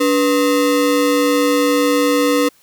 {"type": "ring-modulated tone", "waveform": "square", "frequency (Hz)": 388.9, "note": "G4", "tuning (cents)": -14, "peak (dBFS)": -10, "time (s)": [0, 2.49], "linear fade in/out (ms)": 10, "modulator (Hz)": 101, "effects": ["white hiss -53 dBFS RMS until 2.62 s"]}